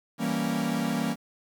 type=chord; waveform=45% pulse; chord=E diminished seventh; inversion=none; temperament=equal; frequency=164.81 / 196 / 233.1 / 277.2 Hz; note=E3 / G3 / Bb3 / Db4; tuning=0 / 0 / 0 / 0 cents; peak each=-33 / -32 / -29 / -33 dBFS; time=0.18-1.16 s; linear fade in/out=50 ms; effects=9-bit